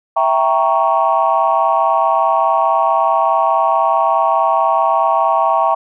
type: chord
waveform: sine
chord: E diminished seventh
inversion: none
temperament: equal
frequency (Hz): 659.3 / 784 / 932.3 / 1108.7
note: E5 / G5 / Bb5 / Db6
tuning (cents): 0 / 0 / 0 / 0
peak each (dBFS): -16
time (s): 0.16-5.75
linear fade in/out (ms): 10
effects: tanh soft clip ceiling -2 dBFS

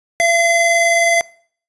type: tone pair together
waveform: square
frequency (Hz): 677.2 / 2051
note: E5 / C7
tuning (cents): +46 / -35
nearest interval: octave + perfect fifth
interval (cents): 1919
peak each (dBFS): -15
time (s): 0.2-1.21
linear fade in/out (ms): 0
effects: noise-tail reverb RT60 0.5 s tail -21 dB re dry + resampled to 24000 Hz

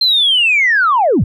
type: linear sweep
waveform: sine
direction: down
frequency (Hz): 4186 to 63.2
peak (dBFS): -8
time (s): 0.01-1.24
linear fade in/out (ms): 5
effects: tanh soft clip ceiling -4 dBFS

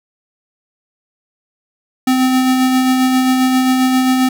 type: tone with tremolo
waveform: square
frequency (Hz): 257.9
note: C4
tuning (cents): -25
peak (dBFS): -10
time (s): 2.07-4.29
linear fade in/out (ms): 5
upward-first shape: sine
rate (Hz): 7.5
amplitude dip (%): 30
effects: none

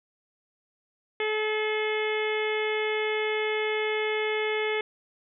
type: harmonic tone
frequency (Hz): 430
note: A4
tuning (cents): -40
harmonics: 1 / 2 / 3 / 4 / 5 / 6 / 7 / 8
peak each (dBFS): -27 / -36 / -40 / -37 / -31 / -40 / -40 / -41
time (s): 1.2-4.81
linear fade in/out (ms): 2
effects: none

